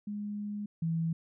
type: tone pair in turn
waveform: sine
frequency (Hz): 206.9 / 164.22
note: G#3 / E3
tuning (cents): -6 / -6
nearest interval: major third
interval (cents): 400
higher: first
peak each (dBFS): -34 / -28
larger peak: second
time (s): 0.07-0.66 / 0.82-1.13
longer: first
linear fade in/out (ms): 5
effects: none